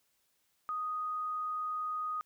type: tone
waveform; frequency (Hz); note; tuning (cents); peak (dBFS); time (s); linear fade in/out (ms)
sine; 1244.5; D#6; 0; -33; 0.69-2.21; 0
effects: white hiss -75 dBFS RMS until 2.25 s